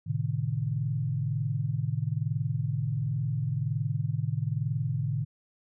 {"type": "chord", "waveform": "sine", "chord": "A diminished", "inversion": "none", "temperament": "equal with one note detuned", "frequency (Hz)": [110, 130.81, 152.1], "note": ["A2", "C3", "Eb3"], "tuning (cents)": [0, 0, -39], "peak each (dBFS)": -31, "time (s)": [0.06, 5.25], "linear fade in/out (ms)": 20, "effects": []}